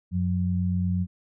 sine tone pair together, 92 / 180.53 Hz, F#2 / F#3, -9 / -42 cents, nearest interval octave, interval 1167 cents, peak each -25 dBFS, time 0.11-1.07 s, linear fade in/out 50 ms, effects none

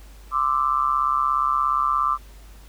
sine tone with amplitude modulation, 1179 Hz, D6, 6 cents sharp, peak -14 dBFS, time 0.31-2.18 s, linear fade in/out 50 ms, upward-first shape sine, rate 137 Hz, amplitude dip 95%, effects added 50 Hz sine -42 dBFS peak until 2.68 s + pink hiss -52 dBFS RMS until 2.68 s

